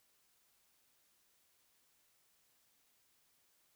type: silence
effects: white hiss -74 dBFS RMS until 3.75 s